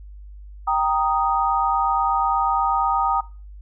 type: chord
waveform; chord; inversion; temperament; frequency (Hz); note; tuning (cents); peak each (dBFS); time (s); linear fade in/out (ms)
sine; Eb major; first; equal; 784 / 932.3 / 1244.5; G5 / Bb5 / Eb6; 0 / 0 / 0; -22; 0.67-3.21; 10
effects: noise-tail reverb RT60 0.3 s tail -18 dB re dry + added 50 Hz sine -37 dBFS peak until 3.61 s